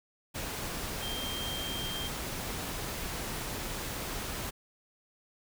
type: tone in noise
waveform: sine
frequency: 3178 Hz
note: G7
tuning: 23 cents sharp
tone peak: -37 dBFS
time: 1.01-2.09 s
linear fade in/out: 20 ms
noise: pink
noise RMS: -37 dBFS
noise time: 0.34-4.51 s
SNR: -3 dB
effects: none